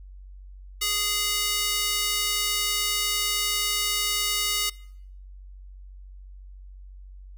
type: tone with high-pass filter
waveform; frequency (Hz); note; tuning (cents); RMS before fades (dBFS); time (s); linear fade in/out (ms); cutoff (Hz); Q
square; 414.7; G#4; -3; -26; 0.81-4.7; 10; 2900; 0.82
effects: noise-tail reverb RT60 0.7 s tail -23 dB re dry + added 47 Hz sine -41 dBFS peak until 7.37 s